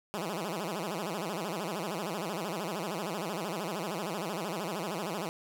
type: tone with vibrato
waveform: 10% pulse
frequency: 185 Hz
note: F#3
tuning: in tune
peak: -25 dBFS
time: 0.14-5.29 s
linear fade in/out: 0 ms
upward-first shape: sine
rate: 13 Hz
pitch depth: 260 cents each way
effects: none